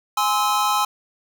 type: chord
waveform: square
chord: Ab augmented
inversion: none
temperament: just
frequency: 830.6 / 1038.3 / 1297.8 Hz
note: Ab5 / C6 / E6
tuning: 0 / -14 / -27 cents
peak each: -23 dBFS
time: 0.17-0.85 s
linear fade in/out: 5 ms
effects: none